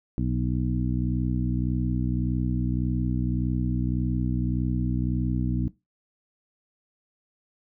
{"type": "harmonic tone with a mistuned harmonic", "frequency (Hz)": 61.74, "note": "B1", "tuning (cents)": 0, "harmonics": [1, 2, 3, 4, 5], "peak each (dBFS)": [-29, -28, -29, -31, -34], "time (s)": [0.18, 5.68], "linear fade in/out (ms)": 0, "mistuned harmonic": 5, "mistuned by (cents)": 15, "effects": ["noise-tail reverb RT60 0.2 s tail -17 dB re dry"]}